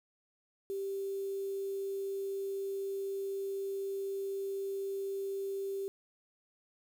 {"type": "tone with quantisation", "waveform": "sine", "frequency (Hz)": 392, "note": "G4", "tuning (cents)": 0, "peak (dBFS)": -34, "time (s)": [0.7, 5.88], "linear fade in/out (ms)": 0, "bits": 9, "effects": []}